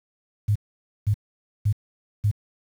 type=tone bursts; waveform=sine; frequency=103.83 Hz; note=G#2; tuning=in tune; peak=-17 dBFS; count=4; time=0.48-2.314 s; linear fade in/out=10 ms; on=76 ms; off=510 ms; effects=8-bit